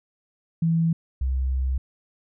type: tone pair in turn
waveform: sine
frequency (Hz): 164.81 / 65.2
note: E3 / C2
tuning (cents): 0 / -5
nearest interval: octave + major third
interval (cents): 1605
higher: first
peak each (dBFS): -18 / -21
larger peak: first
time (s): 0.62-0.93 / 1.21-1.78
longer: second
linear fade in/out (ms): 5
effects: none